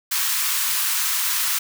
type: high-pass noise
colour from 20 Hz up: white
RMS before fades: -22 dBFS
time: 0.11-1.59 s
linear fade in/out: 10 ms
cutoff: 950 Hz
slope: 48 dB/octave
effects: none